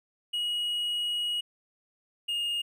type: tone pair in turn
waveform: triangle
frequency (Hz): 2900 / 2844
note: F#7 / F7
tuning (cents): -35 / +31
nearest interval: unison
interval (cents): 34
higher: first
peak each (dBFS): -26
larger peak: neither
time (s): 0.33-1.41 / 2.28-2.62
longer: first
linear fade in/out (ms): 10
effects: none